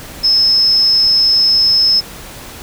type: tone with amplitude modulation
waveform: sine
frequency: 5190 Hz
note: E8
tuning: 28 cents flat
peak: -6 dBFS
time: 0.23-2.01 s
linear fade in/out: 20 ms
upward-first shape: sine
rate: 270 Hz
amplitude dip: 40%
effects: pink hiss -32 dBFS RMS until 2.62 s